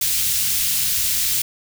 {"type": "band-stop noise", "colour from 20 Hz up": "white", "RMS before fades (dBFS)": -20, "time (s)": [0.01, 1.42], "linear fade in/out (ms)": 5, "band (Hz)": [120, 2900], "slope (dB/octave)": 12, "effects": []}